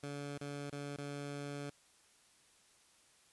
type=tone with dropouts; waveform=15% pulse; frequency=143.2 Hz; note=D3; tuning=43 cents flat; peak=-35 dBFS; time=0.03-1.7 s; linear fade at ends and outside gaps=5 ms; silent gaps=0.38-0.41 / 0.701-0.725 / 0.964-0.982 s; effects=white hiss -67 dBFS RMS until 3.32 s + resampled to 24000 Hz